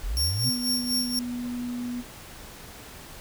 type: linear sweep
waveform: sine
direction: up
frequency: 35 to 133 Hz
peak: -26 dBFS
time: 0.03-0.5 s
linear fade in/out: 10 ms
type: tone with tremolo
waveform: sawtooth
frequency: 5510 Hz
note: F8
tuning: 24 cents flat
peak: -20 dBFS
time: 0.17-1.19 s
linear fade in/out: 0 ms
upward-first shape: sine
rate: 4.1 Hz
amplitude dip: 70%
type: tone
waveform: sine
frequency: 243.9 Hz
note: B3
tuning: 21 cents flat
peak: -29 dBFS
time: 0.43-2.04 s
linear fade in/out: 50 ms
effects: pink hiss -44 dBFS RMS until 3.2 s